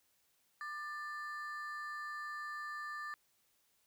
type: ring-modulated tone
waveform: triangle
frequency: 1480 Hz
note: F#6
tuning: in tune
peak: -36 dBFS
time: 0.61-3.14 s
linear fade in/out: 0 ms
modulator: 287 Hz
effects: white hiss -75 dBFS RMS until 3.86 s